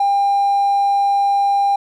triangle tone with hard clipping, 800 Hz, G5, 35 cents sharp, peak -13 dBFS, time 0-1.76 s, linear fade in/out 5 ms, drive 4 dB, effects none

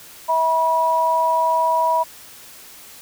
sine tone pair together, 647.4 / 970 Hz, E5 / B5, -31 / -31 cents, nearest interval perfect fifth, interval 700 cents, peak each -21 / -16 dBFS, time 0.28-2.04 s, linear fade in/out 20 ms, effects white hiss -42 dBFS RMS until 3.01 s

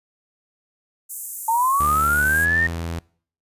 white high-pass noise, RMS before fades -30 dBFS, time 1.09-2.46 s, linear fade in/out 20 ms, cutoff 7100 Hz, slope 48 dB/octave
sine linear sweep, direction up, 880 to 1855 Hz, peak -16 dBFS, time 1.48-2.67 s, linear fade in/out 5 ms
sawtooth tone with pitch glide, 73.7 to 83.69 Hz, D2 to E2, +7 to +27 cents, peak -22 dBFS, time 1.8-2.99 s, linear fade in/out 0 ms, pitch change +220 cents, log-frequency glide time 2.29-2.44 s
effects noise-tail reverb RT60 0.5 s tail -24 dB re dry + resampled to 32000 Hz

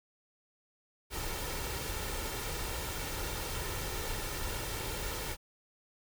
pink noise with comb filter, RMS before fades -37 dBFS, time 1.1-5.37 s, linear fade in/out 50 ms, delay 2.2 ms, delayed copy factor +0.5, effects none

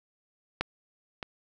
clicks, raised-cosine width 0.3 ms, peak -11 / -19 dBFS, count 2, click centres 0.61 / 1.228 s, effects none

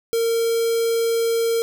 square tone with notch filter, 459.6 Hz, A#4, 25 cents flat, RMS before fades -20 dBFS, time 0.13-1.62 s, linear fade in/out 0 ms, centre 1700 Hz, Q 0.79, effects none

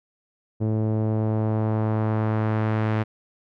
sawtooth tone with low-pass filter sweep, 109 Hz, A2, 16 cents flat, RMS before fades -23 dBFS, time 0.6-3.04 s, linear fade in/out 20 ms, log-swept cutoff 440 to 2100 Hz, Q 1, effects none

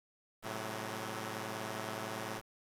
5% pulse tone cluster, 109.7 / 131.5 / 186.7 / 212 Hz, A2 / C3 / F#3 / G#3, -5 / +9 / +16 / +36 cents, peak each -30 / -35 / -33 / -38 dBFS, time 0.42-2.42 s, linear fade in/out 50 ms, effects resampled to 32000 Hz + 9-bit

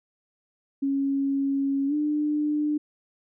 sine tone with pitch glide, 275.6 to 298.8 Hz, C#4 to D4, -10 to +30 cents, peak -22 dBFS, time 0.82-2.78 s, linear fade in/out 10 ms, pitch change +140 cents, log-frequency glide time 1.87-1.94 s, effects none

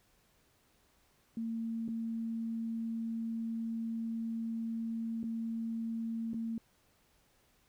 sine tone with dropouts, 227.3 Hz, A#3, 43 cents flat, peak -34 dBFS, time 1.37-6.58 s, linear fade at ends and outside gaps 2 ms, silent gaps 1.88-1.887 / 5.231-5.239 / 6.334-6.342 s, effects pink hiss -70 dBFS RMS until 7.68 s

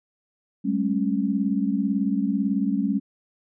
sine tone cluster, 194.7 / 212.8 / 274.6 Hz, G3 / G#3 / C#4, -12 / +42 / -16 cents, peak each -25 dBFS, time 0.64-3 s, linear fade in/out 20 ms, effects none

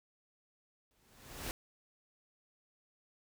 pink noise with exponential growth, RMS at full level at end -38 dBFS, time 0.91-1.51 s, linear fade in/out 0 ms, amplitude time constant 130 ms, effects none

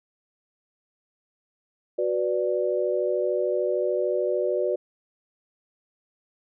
sine chord, B minor, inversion second, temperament equal, 370 / 493.9 / 587.3 Hz, F#4 / B4 / D5, 0 / 0 / 0 cents, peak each -26 / -27 / -26 dBFS, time 1.98-4.76 s, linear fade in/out 10 ms, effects none

